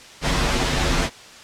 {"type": "noise with comb filter", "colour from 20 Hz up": "pink", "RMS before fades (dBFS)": -20, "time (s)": [0.21, 1.1], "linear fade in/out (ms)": 50, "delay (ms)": 9.8, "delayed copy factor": -0.9, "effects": ["white hiss -42 dBFS RMS until 1.43 s", "low-pass 6000 Hz 12 dB/octave"]}